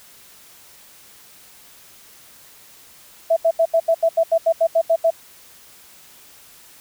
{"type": "tone bursts", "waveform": "sine", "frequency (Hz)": 659.3, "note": "E5", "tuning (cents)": 0, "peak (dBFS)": -12, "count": 13, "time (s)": [3.3, 5.106], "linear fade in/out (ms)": 10, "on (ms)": 66, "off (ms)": 79, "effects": ["white hiss -47 dBFS RMS until 6.8 s"]}